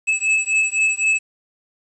square beating tone pair, 2600 / 2603.9 Hz, E7 / E7, -24 / -22 cents, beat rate 3.9 Hz, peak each -20 dBFS, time 0.07-1.19 s, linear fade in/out 20 ms, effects resampled to 22050 Hz + 8-bit

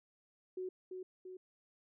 sine tone with echo, 370.1 Hz, F#4, in tune, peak -38 dBFS, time 0.57-0.69 s, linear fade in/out 5 ms, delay 340 ms, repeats 2, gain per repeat -4 dB, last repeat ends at 1.37 s, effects none

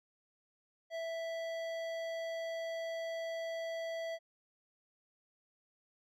triangle tone with hard clipping, 659.3 Hz, E5, in tune, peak -39 dBFS, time 0.9-4.19 s, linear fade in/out 50 ms, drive 17 dB, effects none

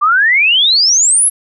sine exponential sweep, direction up, 1152 to 11340 Hz, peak -7 dBFS, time 0.01-1.3 s, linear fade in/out 20 ms, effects none

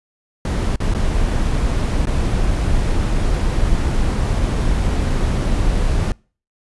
brown noise with dropouts, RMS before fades -17 dBFS, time 0.45-6.12 s, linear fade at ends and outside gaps 2 ms, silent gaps 0.76-0.802 / 0.939-0.947 / 2.056-2.07 s, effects noise-tail reverb RT60 0.4 s tail -26 dB re dry + resampled to 24000 Hz

